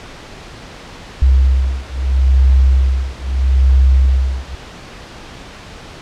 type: beating tone pair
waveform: sine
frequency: 65.41 / 66.18 Hz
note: C2 / C2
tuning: 0 / +20 cents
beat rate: 0.77 Hz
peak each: -12 dBFS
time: 1.22-4.55 s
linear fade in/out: 0 ms
effects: pink hiss -34 dBFS RMS until 6.01 s + low-pass 5000 Hz 12 dB/octave